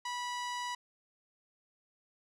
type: tone with low-pass filter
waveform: sawtooth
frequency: 979 Hz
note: B5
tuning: 15 cents flat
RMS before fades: -38 dBFS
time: 0.05-0.75 s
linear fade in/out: 5 ms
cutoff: 7000 Hz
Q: 0.95
effects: none